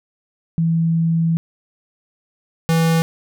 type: tone pair in turn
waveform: sine / square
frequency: 164.81 / 164.02 Hz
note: E3 / E3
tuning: 0 / -8 cents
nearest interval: unison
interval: 8 cents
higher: first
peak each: -14 dBFS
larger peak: neither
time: 0.58-1.37 / 2.69-3.02 s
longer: first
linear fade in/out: 0 ms
effects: none